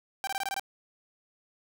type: tone bursts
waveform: sawtooth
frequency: 784 Hz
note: G5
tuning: in tune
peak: -26 dBFS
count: 7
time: 0.24-0.596 s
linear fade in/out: 0 ms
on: 32 ms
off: 22 ms
effects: none